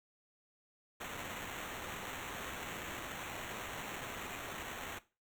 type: noise with sample-and-hold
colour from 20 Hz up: white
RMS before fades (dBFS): -44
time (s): 1-4.99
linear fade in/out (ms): 10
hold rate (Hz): 4900
effects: noise-tail reverb RT60 0.3 s tail -17 dB re dry